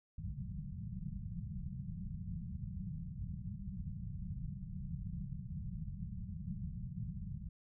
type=low-pass noise; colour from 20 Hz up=white; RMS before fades=-43 dBFS; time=0.18-7.49 s; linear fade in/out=5 ms; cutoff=200 Hz; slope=96 dB/octave; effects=none